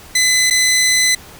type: tone with dropouts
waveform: 15% pulse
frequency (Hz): 2017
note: B6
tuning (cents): +36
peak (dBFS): -5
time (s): 0.15-1.15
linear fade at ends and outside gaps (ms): 5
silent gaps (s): 0.501-0.507
effects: pink hiss -39 dBFS RMS until 1.39 s